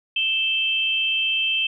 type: tone pair together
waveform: sine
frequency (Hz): 2637 / 3136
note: E7 / G7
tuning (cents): 0 / 0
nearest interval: minor third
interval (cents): 300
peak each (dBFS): -22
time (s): 0.16-1.67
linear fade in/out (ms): 5
effects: none